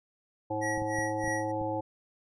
harmonic tone, 107.3 Hz, A2, 43 cents flat, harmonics 1 / 3 / 5 / 7 / 8, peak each -39 / -35 / -34 / -39 / -35 dBFS, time 0.5-1.81 s, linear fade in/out 10 ms
square tone with tremolo, 1916 Hz, A#6, 47 cents sharp, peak -32 dBFS, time 0.61-1.52 s, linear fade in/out 20 ms, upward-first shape sine, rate 3.2 Hz, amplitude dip 95%
clicks, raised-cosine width 5 ms, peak -30 dBFS, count 6, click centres 0.778 / 0.82 / 0.987 / 1.241 / 1.278 / 1.614 s
effects resampled to 22050 Hz

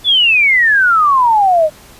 sine exponential sweep, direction down, 3520 to 599 Hz, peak -7 dBFS, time 0.04-1.7 s, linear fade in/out 50 ms, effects pink hiss -40 dBFS RMS until 1.99 s + resampled to 32000 Hz

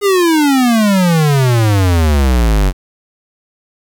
square exponential sweep, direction down, 415.3 to 45.23 Hz, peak -9 dBFS, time 0.01-2.73 s, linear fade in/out 50 ms, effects 7-bit

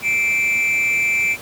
triangle tone with amplitude modulation, 2341 Hz, D7, 6 cents flat, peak -11 dBFS, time 0.02-1.37 s, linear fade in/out 50 ms, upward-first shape sine, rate 232 Hz, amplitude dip 65%, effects pink hiss -36 dBFS RMS until 1.41 s + high-pass 100 Hz 12 dB/octave

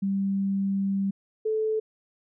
sine tone pair in turn, 196 / 436.1 Hz, G3 / A4, 0 / -15 cents, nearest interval octave + major second, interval 1385 cents, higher second, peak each -23 dBFS, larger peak neither, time 0.02-1.11 / 1.45-1.8 s, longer first, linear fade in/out 10 ms, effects none

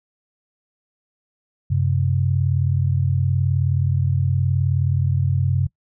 sine tone pair together, 94.1 / 133.2 Hz, F#2 / C3, +30 / +31 cents, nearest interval tritone, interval 601 cents, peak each -19 dBFS, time 1.7-5.67 s, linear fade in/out 10 ms, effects noise-tail reverb RT60 0.1 s tail -22 dB re dry

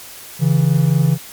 triangle tone pair together, 138.59 / 162.92 Hz, C#3 / E3, 0 / -20 cents, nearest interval minor third, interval 280 cents, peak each -12 dBFS, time 0.39-1.18 s, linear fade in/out 50 ms, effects white hiss -36 dBFS RMS until 1.32 s + MP3 96 kbps

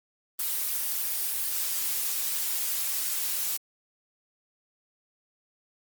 blue noise, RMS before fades -29 dBFS, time 0.39-3.57 s, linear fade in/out 5 ms, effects Opus 24 kbps

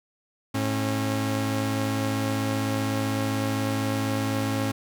sawtooth tone pair together, 107.78 / 271.6 Hz, A2 / C#4, -35 / -35 cents, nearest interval octave + major third, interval 1600 cents, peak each -23 dBFS, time 0.54-4.72 s, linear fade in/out 10 ms, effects none

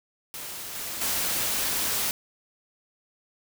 white noise with level steps, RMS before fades -37 / -34 / -27 dBFS, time 0.34-2.11 s, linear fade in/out 0 ms, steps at 0.75 / 1.01 s, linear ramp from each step 5 ms, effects none

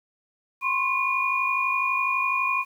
sine tone cluster, 1030 / 1082 / 2442 Hz, C6 / C#6 / D#7, -28 / -42 / -33 cents, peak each -28 / -27 / -24 dBFS, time 0.61-2.65 s, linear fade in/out 50 ms, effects 9-bit

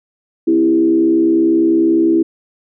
sine tone with frequency modulation, 329.6 Hz, E4, in tune, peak -9 dBFS, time 0.47-2.23 s, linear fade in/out 10 ms, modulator 68.8 Hz, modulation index 0.69, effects none

